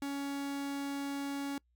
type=tone; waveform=45% pulse; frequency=280 Hz; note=C#4; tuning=18 cents sharp; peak=-35 dBFS; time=0.02-1.58 s; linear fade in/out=2 ms; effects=noise-tail reverb RT60 0.1 s tail -25 dB re dry + added 60 Hz sine -70 dBFS peak until 1.75 s